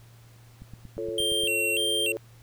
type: click train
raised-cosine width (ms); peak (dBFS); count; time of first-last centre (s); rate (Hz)
5; -30; 8; 0.62-1.436; 8.58
type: chord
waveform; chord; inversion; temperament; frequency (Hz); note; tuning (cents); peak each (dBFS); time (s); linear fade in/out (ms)
sine; F augmented; none; equal with one note detuned; 347 / 440 / 554.4; F4 / A4 / C#5; -11 / 0 / 0; -34 / -32 / -35; 0.98-2.17; 0
type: tone with vibrato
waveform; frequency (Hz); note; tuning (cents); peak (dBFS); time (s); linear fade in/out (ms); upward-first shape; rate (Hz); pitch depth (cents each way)
square; 2944; F#7; -9; -25; 1.18-2.12; 2; square; 1.7; 130
effects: added 116 Hz sine -50 dBFS peak until 2.42 s + pink hiss -58 dBFS RMS until 2.42 s